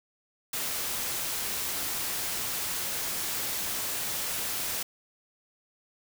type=noise; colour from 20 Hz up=white; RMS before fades=-32 dBFS; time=0.53-4.83 s; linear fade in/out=5 ms; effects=none